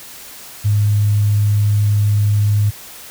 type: tone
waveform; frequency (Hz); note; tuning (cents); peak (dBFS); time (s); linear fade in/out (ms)
sine; 103.83; G#2; 0; -11; 0.64-2.71; 20
effects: white hiss -36 dBFS RMS until 3.1 s